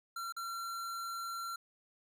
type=tone with dropouts; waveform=square; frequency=1365 Hz; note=F6; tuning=40 cents flat; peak=-39 dBFS; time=0.16-1.56 s; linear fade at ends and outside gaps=5 ms; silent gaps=0.324-0.365 s; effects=none